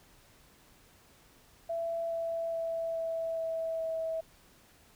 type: tone with pitch steps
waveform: sine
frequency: 668 / 664.2 / 660.3 / 656.5 / 652.7 / 649 Hz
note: E5 / E5 / E5 / E5 / E5 / E5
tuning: +23 / +13 / +3 / -7 / -17 / -27 cents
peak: -31 dBFS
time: 1.69-4.21 s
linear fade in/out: 10 ms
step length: 420 ms
effects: pink hiss -61 dBFS RMS until 4.95 s